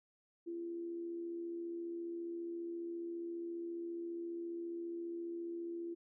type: tone with amplitude modulation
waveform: sine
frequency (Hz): 340.4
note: F4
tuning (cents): -44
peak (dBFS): -38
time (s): 0.46-5.95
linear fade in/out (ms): 20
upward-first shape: sine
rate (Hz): 74.7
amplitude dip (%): 35
effects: none